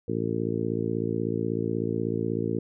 harmonic tone, 56.3 Hz, A1, 40 cents sharp, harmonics 2 / 3 / 4 / 5 / 6 / 7 / 8, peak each -33 / -33 / -33 / -33 / -33 / -33 / -33 dBFS, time 0.08-2.59 s, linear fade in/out 5 ms, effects none

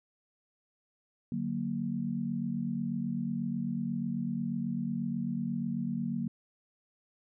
sine chord, D augmented, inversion none, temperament equal, 146.83 / 185 / 233.1 Hz, D3 / F#3 / A#3, 0 / 0 / 0 cents, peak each -38 / -35 / -33 dBFS, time 1.32-6.28 s, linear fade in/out 2 ms, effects none

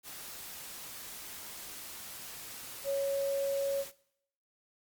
sine tone in noise, 554.4 Hz, C#5, in tune, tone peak -29 dBFS, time 2.84-3.85 s, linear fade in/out 50 ms, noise white, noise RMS -45 dBFS, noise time 0.03-3.92 s, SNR +13 dB, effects noise-tail reverb RT60 0.7 s tail -19 dB re dry + Opus 48 kbps

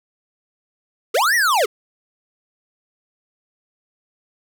square linear two-way sweep, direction up then down, 370 to 1975.5 to 370 Hz, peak -15 dBFS, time 1.14-1.66 s, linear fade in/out 10 ms, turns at 1.35 s, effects none

